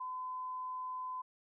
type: tone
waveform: sine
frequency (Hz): 1017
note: C6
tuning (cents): -50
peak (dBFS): -38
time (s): 0-1.22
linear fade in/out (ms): 10
effects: none